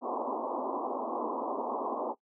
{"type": "band-pass noise", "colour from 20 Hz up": "white", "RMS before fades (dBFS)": -34, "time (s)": [0.01, 2.15], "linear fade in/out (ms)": 50, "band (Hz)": [230, 1100], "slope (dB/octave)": 96, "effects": ["noise-tail reverb RT60 0.1 s tail -20 dB re dry"]}